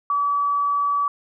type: tone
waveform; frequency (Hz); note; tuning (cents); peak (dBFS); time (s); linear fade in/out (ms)
sine; 1146; D6; -43; -18; 0.1-1.08; 2
effects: none